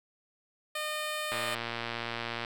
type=tone; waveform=10% pulse; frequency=609 Hz; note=D#5; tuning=37 cents flat; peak=-24 dBFS; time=0.75-1.55 s; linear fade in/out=5 ms
type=click train; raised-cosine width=0.3 ms; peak=-18 dBFS; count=133; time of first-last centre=1.32-2.448 s; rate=117 Hz
effects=none